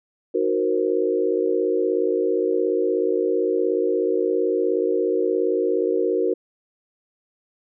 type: chord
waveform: sine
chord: C half-diminished seventh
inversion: first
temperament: equal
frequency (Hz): 311.1 / 370 / 466.2 / 523.3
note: Eb4 / Gb4 / Bb4 / C5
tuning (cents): 0 / 0 / 0 / 0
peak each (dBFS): -27 / -22 / -22 / -28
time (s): 0.34-6.34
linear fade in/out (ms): 10
effects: none